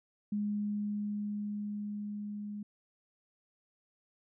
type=tone with level ramp; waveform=sine; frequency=207.2 Hz; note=G#3; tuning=4 cents flat; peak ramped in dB=-30 to -38 dBFS; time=0.32-2.63 s; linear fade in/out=5 ms; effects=none